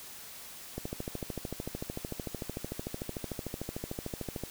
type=click train; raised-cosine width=2 ms; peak=-22 dBFS; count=50; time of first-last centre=0.78-4.437 s; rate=13.4 Hz; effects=white hiss -47 dBFS RMS until 4.5 s